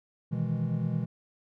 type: chord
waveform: triangle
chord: E major seventh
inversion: second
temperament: equal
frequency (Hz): 123.47 / 155.56 / 164.81 / 207.7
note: B2 / D#3 / E3 / G#3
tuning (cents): 0 / 0 / 0 / 0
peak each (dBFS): -30 / -32 / -29 / -33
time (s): 0.31-1.06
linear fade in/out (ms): 20
effects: none